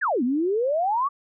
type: exponential two-way sweep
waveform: sine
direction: down then up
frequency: 1880 to 233.1 to 1172 Hz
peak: -20 dBFS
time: 0.01-1.09 s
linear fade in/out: 20 ms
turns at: 0.23 s
effects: none